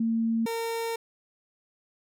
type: tone pair in turn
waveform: sine / 30% pulse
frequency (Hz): 227.1 / 458.3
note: A#3 / A#4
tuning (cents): -45 / -29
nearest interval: octave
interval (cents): 1216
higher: second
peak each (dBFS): -23 / -26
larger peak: first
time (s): 0-0.46 / 0.46-0.96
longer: second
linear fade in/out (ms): 5
effects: none